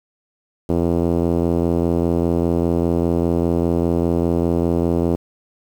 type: tone with low-pass filter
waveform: 5% pulse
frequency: 85 Hz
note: F2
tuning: 46 cents flat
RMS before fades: -18 dBFS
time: 0.69-5.16 s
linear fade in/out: 5 ms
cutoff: 380 Hz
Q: 1.1
effects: 7-bit